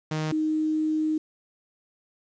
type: tone pair in turn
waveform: sawtooth / sine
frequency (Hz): 155.56 / 311.1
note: D#3 / D#4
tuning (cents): 0 / 0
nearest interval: octave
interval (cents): 1200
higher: second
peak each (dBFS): -22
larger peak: neither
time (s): 0.11-0.32 / 0.32-1.18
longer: second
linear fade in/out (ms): 5
effects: resampled to 16000 Hz + 9-bit